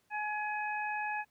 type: harmonic tone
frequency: 843 Hz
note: G#5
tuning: 26 cents sharp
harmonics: 1 / 2 / 3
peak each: -35 / -38 / -40 dBFS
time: 0.1-1.25 s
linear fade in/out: 50 ms
effects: pink hiss -73 dBFS RMS until 1.3 s + high-pass 80 Hz 12 dB/octave